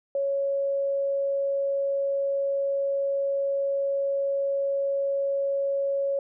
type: tone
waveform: sine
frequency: 554.4 Hz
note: C#5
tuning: in tune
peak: -23 dBFS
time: 0.15-6.19 s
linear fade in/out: 2 ms
effects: none